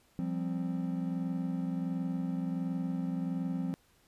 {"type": "chord", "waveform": "triangle", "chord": "F suspended second", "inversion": "none", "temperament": "equal", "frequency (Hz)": [174.61, 196, 261.6], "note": ["F3", "G3", "C4"], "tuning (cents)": [0, 0, 0], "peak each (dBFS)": [-32, -37, -34], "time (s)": [0.19, 3.74], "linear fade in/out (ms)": 0, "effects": ["pink hiss -67 dBFS RMS until 4.07 s", "resampled to 32000 Hz"]}